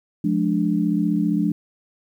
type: chord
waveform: sine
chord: D diminished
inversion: first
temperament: just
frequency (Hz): 176.2 / 211.4 / 293.7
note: F3 / Ab3 / D4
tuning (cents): +16 / +31 / 0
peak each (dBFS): -22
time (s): 0.24-1.52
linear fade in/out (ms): 5
effects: 9-bit